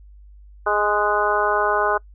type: harmonic tone with a mistuned harmonic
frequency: 207.7 Hz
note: G#3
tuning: in tune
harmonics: 2 / 3 / 4 / 5 / 6 / 7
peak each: -24 / -24 / -24 / -24 / -24 / -24 dBFS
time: 0.66-1.98 s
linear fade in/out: 10 ms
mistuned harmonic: 7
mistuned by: +28 cents
effects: noise-tail reverb RT60 0.1 s tail -25 dB re dry + added 50 Hz sine -42 dBFS peak until 2.14 s